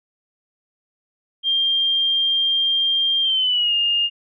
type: tone with pitch glide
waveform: sine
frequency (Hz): 3193 to 2828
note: G7 to F7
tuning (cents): +31 to +21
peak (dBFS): -16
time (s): 1.43-4.1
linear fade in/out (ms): 50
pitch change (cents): -210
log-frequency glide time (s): 3.22-3.74
effects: none